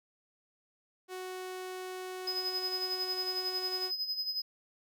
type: tone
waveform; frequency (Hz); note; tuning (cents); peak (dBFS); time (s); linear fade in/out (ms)
sawtooth; 370; F#4; 0; -35; 1.08-3.92; 50
type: tone with tremolo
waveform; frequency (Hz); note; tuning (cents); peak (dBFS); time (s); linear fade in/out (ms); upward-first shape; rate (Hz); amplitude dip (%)
triangle; 5040; D#8; +21; -29; 2.27-4.42; 5; sine; 11; 65
effects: none